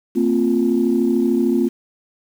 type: chord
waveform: sine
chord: Bb suspended second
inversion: none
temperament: equal with one note detuned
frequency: 228.2 / 261.6 / 349.2 Hz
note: Bb3 / C4 / F4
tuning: -37 / 0 / 0 cents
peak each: -18 dBFS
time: 0.15-1.69 s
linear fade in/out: 20 ms
effects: tanh soft clip ceiling -6 dBFS + 7-bit